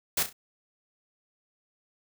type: noise with echo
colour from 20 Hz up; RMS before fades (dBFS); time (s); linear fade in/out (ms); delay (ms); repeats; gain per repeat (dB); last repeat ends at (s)
white; -26; 0.17-0.23; 5; 33; 3; -9; 0.329
effects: none